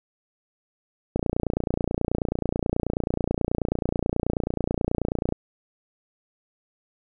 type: click train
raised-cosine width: 2 ms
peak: -10 dBFS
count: 123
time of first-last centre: 1.16-5.324 s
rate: 29.3 Hz
effects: none